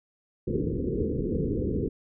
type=low-pass noise; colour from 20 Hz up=white; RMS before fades=-28 dBFS; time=0.47-1.89 s; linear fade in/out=10 ms; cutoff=480 Hz; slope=96 dB/octave; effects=none